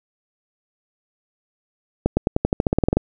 accelerating click train, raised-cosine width 2 ms, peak -3 dBFS, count 14, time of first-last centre 2.06-2.97 s, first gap 110 ms, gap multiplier 0.92, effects none

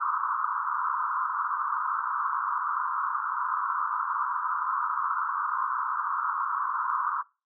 pink band-pass noise, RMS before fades -29 dBFS, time 0-7.23 s, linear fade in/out 20 ms, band 980 to 1400 Hz, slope 96 dB/octave, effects noise-tail reverb RT60 0.3 s tail -23 dB re dry

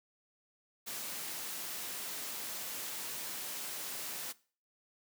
white noise, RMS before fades -41 dBFS, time 0.86-4.33 s, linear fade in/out 20 ms, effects noise-tail reverb RT60 0.4 s tail -20 dB re dry + high-pass 150 Hz 12 dB/octave

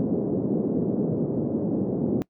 pink band-pass noise, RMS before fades -25 dBFS, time 0-2.22 s, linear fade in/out 0 ms, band 150 to 450 Hz, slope 24 dB/octave, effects noise-tail reverb RT60 0.1 s tail -22 dB re dry

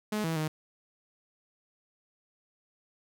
sawtooth tone with pitch steps, 212.3 / 162.9 / 155.4 Hz, G#3 / E3 / D#3, +38 / -20 / -2 cents, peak -25 dBFS, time 0.12-0.48 s, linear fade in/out 5 ms, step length 120 ms, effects none

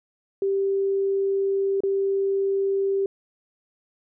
sine tone with dropouts, 392 Hz, G4, in tune, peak -20 dBFS, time 0.42-3.06 s, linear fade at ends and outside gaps 2 ms, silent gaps 1.805-1.835 s, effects none

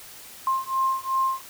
sine beating tone pair, 1057 / 1059.7 Hz, C6 / C6, +17 / +22 cents, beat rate 2.7 Hz, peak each -25 dBFS, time 0.47-1.41 s, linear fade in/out 2 ms, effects white hiss -44 dBFS RMS until 1.49 s

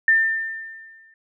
sine tone with exponential decay, 1796 Hz, A6, 35 cents sharp, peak -11 dBFS, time 0.08-1.14 s, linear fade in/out 2 ms, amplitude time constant 230 ms, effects none

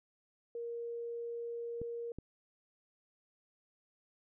sine tone, 469.2 Hz, A#4, 11 cents sharp, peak -38 dBFS, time 0.55-2.12 s, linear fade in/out 2 ms
clicks, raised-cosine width 3 ms, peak -30 dBFS, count 2, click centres 1.816 / 2.186 s
effects none

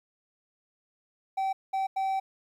triangle tone bursts at uneven times, 771 Hz, G5, 29 cents flat, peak -24 dBFS, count 3, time 1.37-1.53 / 1.73-1.87 / 1.96-2.2 s, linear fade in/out 10 ms, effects 11-bit

